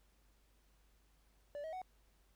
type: tone with pitch steps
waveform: triangle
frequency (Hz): 581 / 637 / 743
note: D5 / D#5 / F#5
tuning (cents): -19 / +41 / +7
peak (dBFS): -40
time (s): 1.55-1.817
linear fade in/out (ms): 0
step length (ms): 89
effects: added 50 Hz sine -69 dBFS peak until 2.35 s + pink hiss -75 dBFS RMS until 2.35 s